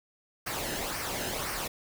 pink noise with flanger, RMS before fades -34 dBFS, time 0.46-1.68 s, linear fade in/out 10 ms, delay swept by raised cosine 0.27 to 0.89 ms, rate 1.9 Hz, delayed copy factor -0.55, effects none

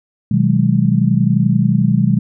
sine chord, G# minor seventh, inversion first, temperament just, 124.59 / 155.74 / 186.89 / 207.7 Hz, B2 / D#3 / F#3 / G#3, +16 / +2 / +18 / 0 cents, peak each -16 dBFS, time 0.31-2.19 s, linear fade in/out 5 ms, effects none

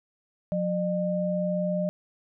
sine tone pair together, 180.1 / 605.8 Hz, F#3 / D#5, -46 / -46 cents, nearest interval octave + major sixth, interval 2100 cents, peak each -27 dBFS, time 0.52-1.89 s, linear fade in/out 0 ms, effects none

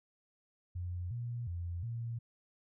sine tone with pitch steps, 88.8 / 119.4 / 86.5 / 116.6 Hz, F2 / A#2 / F2 / A#2, +29 / +42 / -16 / +1 cents, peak -36 dBFS, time 0.75-2.19 s, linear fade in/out 10 ms, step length 360 ms, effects none

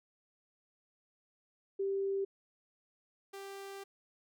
sine / sawtooth tone pair in turn, 392 / 393.5 Hz, G4 / G4, 0 / +7 cents, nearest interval unison, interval 7 cents, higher second, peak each -31 / -40 dBFS, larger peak first, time 1.79-2.25 / 3.33-3.84 s, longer second, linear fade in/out 10 ms, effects none

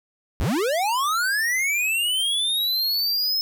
square linear sweep, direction up, 35.04 to 5210 Hz, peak -21 dBFS, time 0.4-3.41 s, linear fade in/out 0 ms, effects none

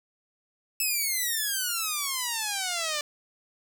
5% pulse exponential sweep, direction down, 2637 to 583 Hz, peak -16 dBFS, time 0.8-3.01 s, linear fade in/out 2 ms, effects none

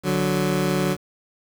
20% pulse tone pair together, 146.83 / 185 Hz, D3 / F#3, 0 / 0 cents, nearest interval major third, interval 400 cents, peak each -19 / -17 dBFS, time 0.03-0.97 s, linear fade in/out 50 ms, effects 7-bit

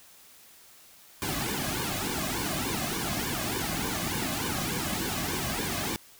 pink noise with flanger, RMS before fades -31 dBFS, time 1.22-5.96 s, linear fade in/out 0 ms, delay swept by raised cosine 1.5 to 2.21 ms, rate 3.4 Hz, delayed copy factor -0.85, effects white hiss -54 dBFS RMS until 6.19 s

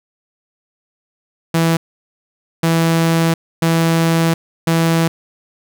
sawtooth tone bursts at uneven times, 164.81 Hz, E3, in tune, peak -8 dBFS, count 4, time 1.54-1.77 / 2.63-3.34 / 3.62-4.34 / 4.67-5.08 s, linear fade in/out 5 ms, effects none

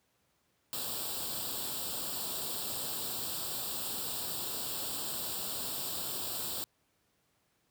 white noise with comb filter, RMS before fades -37 dBFS, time 0.73-6.64 s, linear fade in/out 0 ms, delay 0.24 ms, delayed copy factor +0.8, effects pink hiss -74 dBFS RMS until 7.7 s + high-pass 80 Hz 12 dB/octave

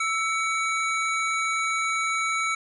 square tone pair together, 1318.5 / 2254 Hz, E6 / C#7, 0 / +28 cents, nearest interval major sixth, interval 928 cents, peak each -27 dBFS, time 0-2.55 s, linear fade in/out 5 ms, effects resampled to 22050 Hz

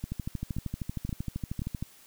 two click trains, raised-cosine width 5 ms, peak -21 / -20 dBFS, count 4 / 23, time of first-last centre 0.04-1.619 / 0.12-1.825 s, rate 1.9 / 12.9 Hz, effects white hiss -56 dBFS RMS until 2.06 s

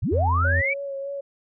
sine linear sweep, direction up, 60.2 to 2349 Hz, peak -21 dBFS, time 0.02-0.74 s, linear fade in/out 10 ms
triangle tone, 86.1 Hz, F2, 24 cents flat, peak -18 dBFS, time 0.11-0.62 s, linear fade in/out 20 ms
sine tone with vibrato, 554.4 Hz, C#5, in tune, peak -28 dBFS, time 0.44-1.21 s, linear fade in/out 10 ms, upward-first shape sine, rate 3.3 Hz, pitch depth 24 cents each way
effects none

